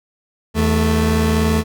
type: tone pair together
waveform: 30% pulse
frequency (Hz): 80.99 / 220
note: E2 / A3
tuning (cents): -30 / 0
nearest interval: octave + perfect fourth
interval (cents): 1730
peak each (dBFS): -14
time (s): 0.54-1.64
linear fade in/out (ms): 50
effects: none